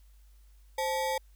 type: ring-modulated tone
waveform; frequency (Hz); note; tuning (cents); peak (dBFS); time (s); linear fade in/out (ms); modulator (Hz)
square; 698.5; F5; 0; -26; 0.78-1.18; 5; 174
effects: added 50 Hz sine -54 dBFS peak until 1.35 s + white hiss -70 dBFS RMS until 1.35 s